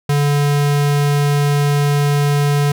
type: tone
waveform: square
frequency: 144.4 Hz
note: D3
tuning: 29 cents flat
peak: -13 dBFS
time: 0.09-2.72 s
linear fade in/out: 5 ms
effects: none